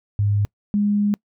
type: tone pair in turn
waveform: sine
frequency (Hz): 102.5 / 205.6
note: G#2 / G#3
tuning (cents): -22 / -17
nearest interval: octave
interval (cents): 1205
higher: second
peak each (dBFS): -16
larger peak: neither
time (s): 0.19-0.45 / 0.74-1.14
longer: second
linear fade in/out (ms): 0
effects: noise-tail reverb RT60 0.1 s tail -26 dB re dry